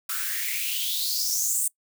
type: noise with high-pass filter sweep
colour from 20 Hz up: blue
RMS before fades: -27 dBFS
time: 0.09-1.68 s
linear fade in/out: 5 ms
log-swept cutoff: 1300 to 8700 Hz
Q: 6.4
effects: noise-tail reverb RT60 0.1 s tail -23 dB re dry